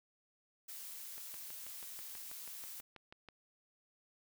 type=noise; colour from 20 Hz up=blue; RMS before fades=-48 dBFS; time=0.68-2.81 s; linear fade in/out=10 ms
type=click train; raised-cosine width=0.3 ms; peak=-36 dBFS; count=14; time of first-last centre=1.18-3.287 s; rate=6.17 Hz
effects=none